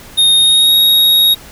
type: tone with pitch glide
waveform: square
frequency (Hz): 3700 to 3767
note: A#7 to A#7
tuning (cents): -14 to +17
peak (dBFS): -7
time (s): 0.17-1.35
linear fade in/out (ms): 20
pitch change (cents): +31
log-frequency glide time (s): 0.35-0.74
effects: pink hiss -36 dBFS RMS until 1.51 s